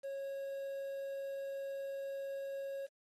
triangle tone with quantisation, 549 Hz, C#5, 17 cents flat, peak -37 dBFS, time 0.03-2.87 s, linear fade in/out 20 ms, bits 10, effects AAC 32 kbps

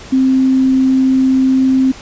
sine tone, 262.5 Hz, C4, 6 cents sharp, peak -8 dBFS, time 0.12-1.92 s, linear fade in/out 10 ms, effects pink hiss -34 dBFS RMS until 2.01 s + resampled to 16000 Hz

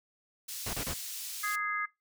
pink high-pass noise, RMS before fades -40 dBFS, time 0.48-1.56 s, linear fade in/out 10 ms, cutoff 4600 Hz, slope 12 dB/octave
pink noise bursts, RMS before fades -36 dBFS, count 3, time 0.66-0.938 s, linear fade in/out 5 ms, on 74 ms, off 28 ms
harmonic tone, 415.3 Hz, G#4, in tune, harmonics 3 / 4 / 5, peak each -34 / -35 / -36 dBFS, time 1.43-1.86 s, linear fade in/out 10 ms
effects noise-tail reverb RT60 0.2 s tail -21 dB re dry

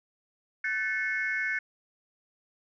sine tone cluster, 1512 / 1757 / 2180 Hz, F#6 / A6 / C#7, +37 / -3 / -29 cents, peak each -31 dBFS, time 0.64-1.59 s, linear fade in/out 5 ms, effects tanh soft clip ceiling -20 dBFS

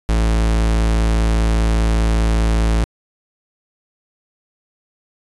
45% pulse tone, 55 Hz, A1, in tune, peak -13 dBFS, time 0.09-2.84 s, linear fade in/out 0 ms, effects resampled to 24000 Hz

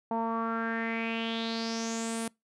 sawtooth tone with low-pass filter sweep, 227.4 Hz, A#3, 43 cents flat, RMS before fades -32 dBFS, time 0.11-2.28 s, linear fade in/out 2 ms, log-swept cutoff 840 to 10000 Hz, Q 5.5, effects noise-tail reverb RT60 0.2 s tail -25 dB re dry

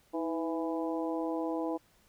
harmonic tone with a mistuned harmonic, 166 Hz, E3, 12 cents sharp, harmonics 2 / 3 / 4 / 5 / 6, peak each -33 / -37 / -39 / -41 / -43 dBFS, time 0.13-1.78 s, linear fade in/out 20 ms, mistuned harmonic 2, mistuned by -55 cents, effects pink hiss -66 dBFS RMS until 2.08 s

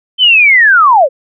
sine linear sweep, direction down, 3118 to 490.1 Hz, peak -3 dBFS, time 0.18-1.09 s, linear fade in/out 50 ms, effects none

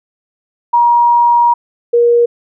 sine tone pair in turn, 951 / 474.4 Hz, A#5 / A#4, +34 / +30 cents, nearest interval octave, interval 1204 cents, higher first, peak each -6 dBFS, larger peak neither, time 0.73-1.54 / 1.93-2.26 s, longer first, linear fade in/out 10 ms, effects none

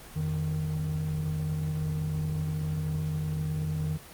triangle tone pair together, 87 / 155.02 Hz, F2 / D#3, -6 / -6 cents, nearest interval minor seventh, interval 1000 cents, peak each -32 / -26 dBFS, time 0.15-3.98 s, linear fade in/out 20 ms, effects pink hiss -47 dBFS RMS until 4.13 s + Opus 24 kbps

